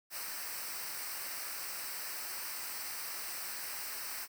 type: noise with comb filter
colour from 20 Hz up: white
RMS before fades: -41 dBFS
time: 0.1-4.28 s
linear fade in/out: 50 ms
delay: 0.29 ms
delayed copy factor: -0.7
effects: none